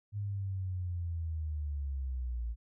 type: linear sweep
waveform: sine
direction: down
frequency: 103.83 to 55.9 Hz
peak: -33 dBFS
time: 0.12-2.56 s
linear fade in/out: 50 ms
effects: none